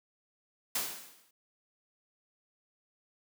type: noise with exponential decay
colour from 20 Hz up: white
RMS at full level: -30 dBFS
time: 0.75-1.31 s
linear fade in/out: 5 ms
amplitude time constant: 120 ms
effects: high-pass 150 Hz 12 dB/octave